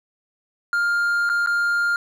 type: tone with dropouts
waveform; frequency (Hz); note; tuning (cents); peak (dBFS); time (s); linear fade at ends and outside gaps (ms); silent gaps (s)
triangle; 1404; F6; +9; -16; 0.73-1.96; 1; 1.292-1.298 / 1.462-1.472
effects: none